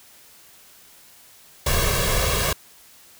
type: noise with comb filter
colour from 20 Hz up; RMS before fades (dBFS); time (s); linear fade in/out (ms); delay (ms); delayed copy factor
pink; -21; 1.66-2.53; 5; 1.8; +0.8
effects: white hiss -50 dBFS RMS until 3.19 s